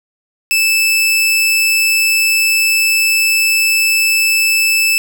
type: tone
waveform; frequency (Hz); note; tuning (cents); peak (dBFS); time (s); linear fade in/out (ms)
sawtooth; 2630; E7; -5; -7; 0.51-4.98; 0
effects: none